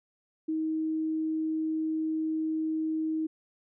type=tone; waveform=sine; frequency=316.1 Hz; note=D#4; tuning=27 cents sharp; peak=-27 dBFS; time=0.48-3.27 s; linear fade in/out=10 ms; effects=none